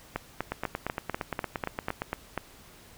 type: two click trains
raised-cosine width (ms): 0.5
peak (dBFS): -14 / -15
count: 10 / 14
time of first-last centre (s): 0.16-2.377 / 0.52-2.019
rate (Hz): 4.06 / 8.67
effects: pink hiss -53 dBFS RMS until 2.97 s